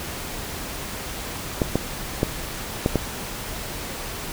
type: clicks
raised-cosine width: 2 ms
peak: -5 dBFS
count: 5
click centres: 1.618 / 1.756 / 2.231 / 2.861 / 2.957 s
effects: pink hiss -32 dBFS RMS until 4.32 s